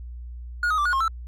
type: tone with pitch steps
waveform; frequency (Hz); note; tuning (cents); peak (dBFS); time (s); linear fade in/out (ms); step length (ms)
triangle; 1438 / 1259 / 1172 / 1450 / 1074 / 1326; F#6 / D#6 / D6 / F#6 / C6 / E6; -50 / +20 / -4 / -35 / +45 / +10; -18; 0.63-1.08; 2; 75
effects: added 60 Hz sine -34 dBFS peak until 1.27 s + AAC 64 kbps